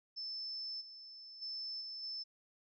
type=tone with level steps; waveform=sine; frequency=5274 Hz; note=E8; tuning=in tune; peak=-40 / -50 / -40 / -43 / -40 dBFS; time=0.16-2.24 s; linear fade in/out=20 ms; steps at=0.8 / 1.41 / 1.8 / 2.02 s; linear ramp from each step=20 ms; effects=none